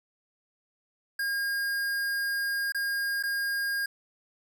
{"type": "tone with dropouts", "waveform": "square", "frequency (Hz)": 1620, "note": "G#6", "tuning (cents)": -43, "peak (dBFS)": -28, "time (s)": [1.19, 3.86], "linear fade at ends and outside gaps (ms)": 5, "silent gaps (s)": [[2.722, 2.746], [3.227, 3.235]], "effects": []}